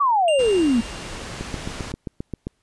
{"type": "exponential sweep", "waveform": "sine", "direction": "down", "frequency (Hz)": [1184, 220], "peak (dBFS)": -15, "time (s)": [0, 0.81], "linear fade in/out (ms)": 10}
{"type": "tone with exponential decay", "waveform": "square", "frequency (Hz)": 2794, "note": "F7", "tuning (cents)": 0, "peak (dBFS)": -24, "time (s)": [0.28, 1.53], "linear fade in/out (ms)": 1, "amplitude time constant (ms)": 270}
{"type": "low-pass noise", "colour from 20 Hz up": "pink", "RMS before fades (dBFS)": -34, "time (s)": [0.39, 1.92], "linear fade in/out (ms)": 2, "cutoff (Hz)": 7600, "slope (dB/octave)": 12}
{"type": "click train", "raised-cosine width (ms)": 3, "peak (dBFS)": -15, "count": 9, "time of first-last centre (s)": [1.41, 2.47], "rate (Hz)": 7.55}
{"effects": ["pink hiss -69 dBFS RMS until 2.62 s", "resampled to 24000 Hz"]}